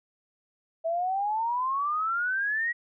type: exponential sweep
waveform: sine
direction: up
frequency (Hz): 647 to 1929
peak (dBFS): -25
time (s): 0.84-2.73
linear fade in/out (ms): 20
effects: none